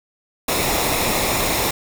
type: noise with comb filter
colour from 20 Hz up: pink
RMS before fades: -20 dBFS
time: 0.48-1.71 s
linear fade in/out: 5 ms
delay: 0.65 ms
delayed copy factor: -0.5
effects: none